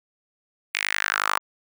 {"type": "tone with high-pass filter sweep", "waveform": "sawtooth", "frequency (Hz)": 51.3, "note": "G#1", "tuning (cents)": -21, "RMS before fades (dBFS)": -25, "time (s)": [0.74, 1.39], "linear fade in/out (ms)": 5, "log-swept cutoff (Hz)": [2300, 1100], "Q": 3.9, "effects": []}